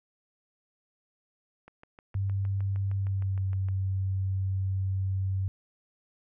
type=click train; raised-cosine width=0.5 ms; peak=-34 dBFS; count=14; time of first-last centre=1.68-3.686 s; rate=6.48 Hz
type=tone with pitch glide; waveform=sine; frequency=98 to 95.65 Hz; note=G2 to G2; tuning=0 to -42 cents; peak=-26 dBFS; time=2.15-5.48 s; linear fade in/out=0 ms; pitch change=-42 cents; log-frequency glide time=2.96-3.47 s
effects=none